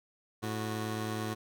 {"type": "tone pair together", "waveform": "15% pulse", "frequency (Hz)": [109.11, 367], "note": ["A2", "F#4"], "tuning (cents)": [-14, -14], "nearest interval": "octave + major sixth", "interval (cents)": 2100, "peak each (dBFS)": [-28, -33], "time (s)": [0.42, 1.35], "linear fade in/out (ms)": 20, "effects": []}